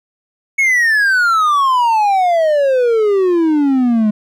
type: exponential sweep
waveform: triangle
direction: down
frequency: 2217 to 207.7 Hz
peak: -8 dBFS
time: 0.58-4.11 s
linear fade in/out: 10 ms
effects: none